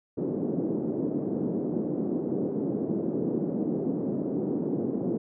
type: band-pass noise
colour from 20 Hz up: white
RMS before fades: -29 dBFS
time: 0.17-5.18 s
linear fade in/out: 10 ms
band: 170 to 390 Hz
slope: 24 dB/octave
effects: none